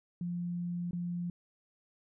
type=tone with dropouts; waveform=sine; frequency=174.61 Hz; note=F3; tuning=in tune; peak=-33 dBFS; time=0.21-1.3 s; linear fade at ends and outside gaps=2 ms; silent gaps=0.91-0.931 s; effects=none